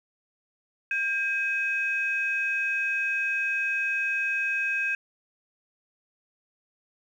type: tone pair together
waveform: sine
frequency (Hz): 1600 / 2540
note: G6 / D#7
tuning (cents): +35 / +35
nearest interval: minor sixth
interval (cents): 800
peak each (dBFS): -27 / -26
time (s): 0.91-4.95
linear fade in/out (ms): 2
effects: tanh soft clip ceiling -17 dBFS + 10-bit